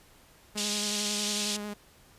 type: tone with vibrato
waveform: sawtooth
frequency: 207.7 Hz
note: G#3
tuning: in tune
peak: -31 dBFS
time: 0.55-1.74 s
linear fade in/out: 10 ms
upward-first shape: square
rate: 11 Hz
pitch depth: 15 cents each way
type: band-pass noise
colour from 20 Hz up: pink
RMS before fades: -32 dBFS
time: 0.57-1.57 s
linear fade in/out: 10 ms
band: 3000 to 8500 Hz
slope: 24 dB/octave
effects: pink hiss -58 dBFS RMS until 2.18 s + resampled to 32000 Hz

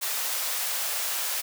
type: high-pass noise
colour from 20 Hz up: white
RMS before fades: -29 dBFS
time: 0.01-1.42 s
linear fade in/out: 20 ms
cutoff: 530 Hz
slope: 24 dB/octave
effects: none

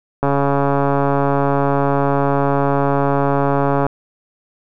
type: click train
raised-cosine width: 1 ms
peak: -3 dBFS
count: 510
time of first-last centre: 0.23-3.866 s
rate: 140 Hz
effects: none

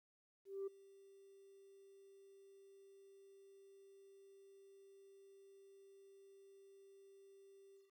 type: tone with ADSR envelope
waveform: sine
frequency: 392 Hz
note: G4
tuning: in tune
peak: -38 dBFS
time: 0.45-7.92 s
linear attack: 220 ms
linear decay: 12 ms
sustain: -23 dB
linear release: 160 ms
effects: tanh soft clip ceiling -39 dBFS + 13-bit

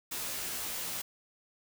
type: noise with comb filter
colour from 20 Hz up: white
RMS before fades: -37 dBFS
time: 0.11-1.02 s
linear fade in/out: 10 ms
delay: 14 ms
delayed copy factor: -0.8
effects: none

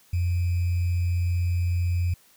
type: tone with sample-and-hold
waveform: sine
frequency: 87.8 Hz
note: F2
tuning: 10 cents sharp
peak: -21 dBFS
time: 0.13-2.14 s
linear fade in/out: 5 ms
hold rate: 2450 Hz
effects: white hiss -58 dBFS RMS until 2.36 s

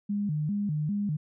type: tone with vibrato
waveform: sine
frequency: 175.7 Hz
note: F3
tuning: 11 cents sharp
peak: -26 dBFS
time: 0.09-1.17 s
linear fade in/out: 10 ms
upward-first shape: square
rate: 2.5 Hz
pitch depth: 260 cents each way
effects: none

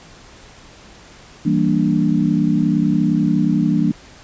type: chord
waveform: sine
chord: E half-diminished seventh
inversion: none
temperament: equal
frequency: 164.81 / 196 / 233.1 / 293.7 Hz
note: E3 / G3 / Bb3 / D4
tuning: 0 / 0 / 0 / 0 cents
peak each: -19 dBFS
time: 1.45-3.92 s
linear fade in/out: 10 ms
effects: pink hiss -43 dBFS RMS until 4.23 s + resampled to 16000 Hz

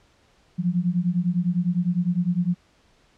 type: beating tone pair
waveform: sine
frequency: 171.6 / 181.5 Hz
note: F3 / F#3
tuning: -30 / -33 cents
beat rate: 9.9 Hz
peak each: -23 dBFS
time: 0.58-2.55 s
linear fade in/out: 20 ms
effects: pink hiss -60 dBFS RMS until 3.17 s + low-pass 6000 Hz 12 dB/octave

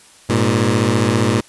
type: beating tone pair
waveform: 15% pulse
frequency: 103.83 / 118.83 Hz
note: G#2 / A#2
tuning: 0 / +34 cents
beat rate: 15 Hz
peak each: -10 dBFS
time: 0.29-1.41 s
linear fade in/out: 10 ms
effects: white hiss -46 dBFS RMS until 1.48 s + resampled to 24000 Hz

